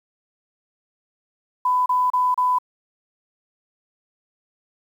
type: tone bursts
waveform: sine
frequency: 1000 Hz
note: B5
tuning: 21 cents sharp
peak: -16 dBFS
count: 4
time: 1.65-2.586 s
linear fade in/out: 5 ms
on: 210 ms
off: 32 ms
effects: 8-bit